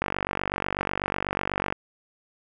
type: click train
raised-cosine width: 0.5 ms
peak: -10 dBFS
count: 83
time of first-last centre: 0.02-1.725 s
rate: 48.1 Hz
effects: none